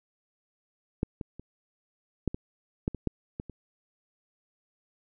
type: clicks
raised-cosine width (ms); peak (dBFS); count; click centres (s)
3; -13 / -22 / -29 / -13 / -21 / -14 / -23 / -13 / -21 / -28; 10; 1.031 / 1.212 / 1.396 / 2.277 / 2.345 / 2.879 / 2.947 / 3.073 / 3.399 / 3.497
effects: none